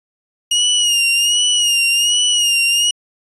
sawtooth tone with vibrato, 2862 Hz, F7, 42 cents sharp, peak -9 dBFS, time 0.51-2.91 s, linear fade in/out 5 ms, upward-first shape sine, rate 1.3 Hz, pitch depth 60 cents each way, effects resampled to 24000 Hz

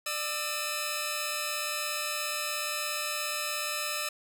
10% pulse tone cluster, 598 / 1317 / 2557 Hz, D5 / E6 / D#7, +31 / -2 / +47 cents, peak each -27 dBFS, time 0.06-4.09 s, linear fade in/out 5 ms, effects none

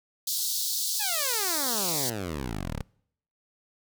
pink high-pass noise, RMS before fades -29 dBFS, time 0.27-2.1 s, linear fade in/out 5 ms, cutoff 3800 Hz, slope 48 dB/octave
10% pulse exponential sweep, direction down, 880 to 31.74 Hz, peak -23 dBFS, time 0.99-2.83 s, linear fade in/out 20 ms
effects noise-tail reverb RT60 0.7 s tail -26 dB re dry

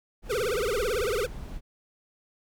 brown noise, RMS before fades -38 dBFS, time 0.22-1.61 s, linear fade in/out 50 ms
square tone with vibrato, 449.2 Hz, A4, 36 cents sharp, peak -26 dBFS, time 0.29-1.27 s, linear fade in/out 20 ms, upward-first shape triangle, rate 18 Hz, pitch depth 290 cents each way
effects none

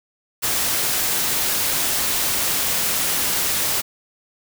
white noise, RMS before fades -21 dBFS, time 0.42-3.82 s, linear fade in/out 20 ms, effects none

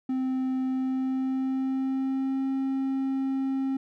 triangle tone with pitch glide, 260 to 267.8 Hz, C4 to C4, -11 to +40 cents, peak -23 dBFS, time 0.09-3.77 s, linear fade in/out 5 ms, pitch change +51 cents, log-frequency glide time 0.65-2.47 s, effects none

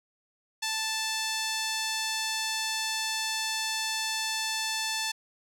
sawtooth tone with band-pass filter, 880 Hz, A5, in tune, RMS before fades -31 dBFS, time 0.62-5.12 s, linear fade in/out 10 ms, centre 5200 Hz, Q 0.94, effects none

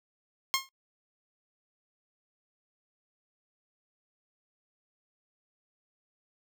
10% pulse tone with exponential decay, 1072 Hz, C6, 42 cents sharp, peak -13 dBFS, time 0.54-0.69 s, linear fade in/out 0 ms, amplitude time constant 32 ms, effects noise-tail reverb RT60 0.1 s tail -24 dB re dry

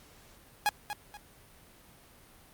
sawtooth tone with echo, 830.6 Hz, G#5, in tune, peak -20 dBFS, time 0.66-0.69 s, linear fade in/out 0 ms, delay 240 ms, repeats 2, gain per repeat -10 dB, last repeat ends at 1.17 s, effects pink hiss -57 dBFS RMS until 2.53 s + Opus 48 kbps

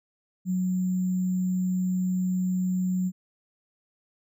sine tone with sample-and-hold, 183.5 Hz, F#3, 14 cents flat, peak -23 dBFS, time 0.45-3.12 s, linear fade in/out 50 ms, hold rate 7350 Hz, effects none

